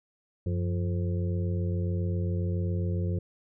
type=harmonic tone with a mistuned harmonic; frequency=87.31 Hz; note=F2; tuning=in tune; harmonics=1 / 2 / 4 / 5 / 6; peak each=-27 / -33 / -39 / -41 / -43 dBFS; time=0.46-3.19 s; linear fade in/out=5 ms; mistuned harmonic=1; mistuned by=+110 cents; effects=none